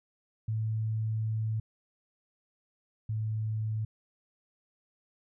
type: tone pair in turn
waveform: sine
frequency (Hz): 110 / 109.11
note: A2 / A2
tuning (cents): 0 / -14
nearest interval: unison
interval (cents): 14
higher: first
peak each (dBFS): -28 / -29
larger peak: first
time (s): 0.48-1.6 / 3.09-3.85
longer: first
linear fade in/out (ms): 5
effects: none